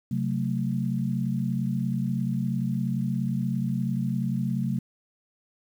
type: chord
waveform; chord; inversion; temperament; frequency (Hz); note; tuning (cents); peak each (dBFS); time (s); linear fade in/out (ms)
sine; F# diminished; second; just; 133.2 / 185 / 222; C3 / F#3 / A3; +31 / 0 / +16; -28 / -29 / -29; 0.11-4.79; 5
effects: 9-bit